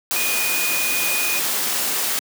sine tone in noise, 2469 Hz, D#7, 14 cents flat, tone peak -23 dBFS, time 0.16-1.39 s, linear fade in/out 0 ms, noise white, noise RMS -22 dBFS, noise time 0.11-2.19 s, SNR -4 dB, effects high-pass 200 Hz 12 dB/octave

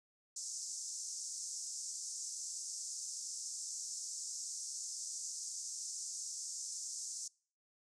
pink band-pass noise, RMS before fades -44 dBFS, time 0.36-7.28 s, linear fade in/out 5 ms, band 5500 to 8300 Hz, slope 48 dB/octave, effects noise-tail reverb RT60 0.5 s tail -26 dB re dry

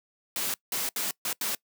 white noise bursts at uneven times, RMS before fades -30 dBFS, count 5, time 0.36-0.54 / 0.72-0.89 / 0.96-1.11 / 1.25-1.33 / 1.41-1.55 s, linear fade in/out 2 ms, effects noise-tail reverb RT60 0.1 s tail -23 dB re dry + high-pass 150 Hz 12 dB/octave

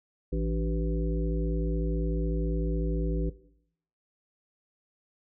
harmonic tone with a mistuned harmonic, 55 Hz, A1, in tune, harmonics 1 / 3 / 5 / 7 / 9, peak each -28 / -33 / -35 / -36 / -38 dBFS, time 0.32-3.3 s, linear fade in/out 10 ms, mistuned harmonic 5, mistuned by +98 cents, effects noise-tail reverb RT60 0.7 s tail -17 dB re dry

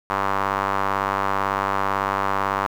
square tone with band-pass filter, 49 Hz, G1, in tune, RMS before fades -23 dBFS, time 0.1-2.67 s, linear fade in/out 0 ms, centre 1100 Hz, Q 2.7, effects 7-bit

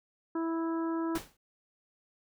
harmonic tone, 328.8 Hz, E4, 4 cents flat, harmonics 1 / 2 / 3 / 4 / 5, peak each -30 / -44 / -40 / -43 / -50 dBFS, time 0.35-1.18 s, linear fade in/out 5 ms
pink noise with exponential decay, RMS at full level -35 dBFS, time 1.15-1.37 s, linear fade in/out 5 ms, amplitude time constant 46 ms
effects none

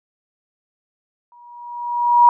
sine tone with exponential growth, 959 Hz, A#5, 49 cents sharp, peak -5 dBFS, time 1.32-2.29 s, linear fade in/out 1 ms, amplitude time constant 210 ms, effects none

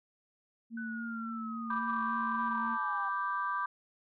sine tone with vibrato, 227.5 Hz, A#3, 42 cents flat, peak -37 dBFS, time 0.7-2.78 s, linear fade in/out 50 ms, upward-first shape triangle, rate 3.6 Hz, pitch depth 21 cents each way
sine linear sweep, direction down, 1507 to 784 Hz, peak -40 dBFS, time 0.77-3.09 s, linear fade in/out 5 ms
sine chord, G major, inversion first, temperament equal, 987.8 / 1174.7 / 1568 Hz, B5 / D6 / G6, 0 / 0 / 0 cents, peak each -36 / -33 / -37 dBFS, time 1.7-3.66 s, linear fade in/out 5 ms
effects tanh soft clip ceiling -20 dBFS

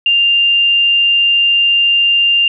sine tone, 2794 Hz, F7, in tune, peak -8 dBFS, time 0.06-2.48 s, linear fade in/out 2 ms, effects none

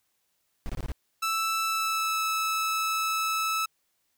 brown noise bursts, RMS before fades -31 dBFS, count 5, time 0.66-0.918 s, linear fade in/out 0 ms, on 34 ms, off 22 ms
sawtooth tone with pitch glide, 1320 to 1306.3 Hz, E6 to E6, +2 to -16 cents, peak -22 dBFS, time 1.22-3.66 s, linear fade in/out 10 ms, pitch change -18 cents, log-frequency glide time 1.64-2.23 s
effects white hiss -74 dBFS RMS until 4.17 s

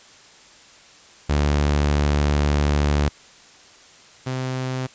sawtooth tone pair in turn, 73 / 129.4 Hz, D2 / C3, -10 / -19 cents, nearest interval minor seventh, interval 991 cents, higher second, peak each -13 / -20 dBFS, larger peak first, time 1.29-3.09 / 4.26-4.87 s, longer first, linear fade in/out 10 ms, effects white hiss -48 dBFS RMS until 4.94 s + resampled to 16000 Hz

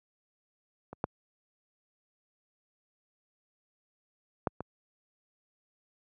clicks, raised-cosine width 1 ms, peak -28 / -14 / -13 / -22 dBFS, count 4, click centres 0.93 / 1.041 / 4.472 / 4.606 s, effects high-pass 80 Hz 12 dB/octave

